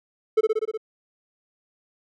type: tone with echo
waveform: triangle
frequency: 437.3 Hz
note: A4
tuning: 11 cents flat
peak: -12 dBFS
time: 0.37-0.41 s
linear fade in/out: 10 ms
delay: 61 ms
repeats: 6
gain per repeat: -2 dB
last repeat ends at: 0.776 s
effects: none